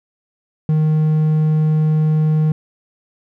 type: tone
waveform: triangle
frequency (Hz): 155.1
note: D#3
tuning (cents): -5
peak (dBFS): -10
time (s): 0.69-2.52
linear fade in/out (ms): 2
effects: none